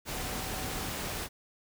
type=tone in noise; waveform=sine; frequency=756 Hz; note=F#5; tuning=37 cents sharp; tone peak=-46 dBFS; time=0.12-0.9 s; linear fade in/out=50 ms; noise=pink; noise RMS=-36 dBFS; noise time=0.05-1.29 s; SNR=-13 dB; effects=none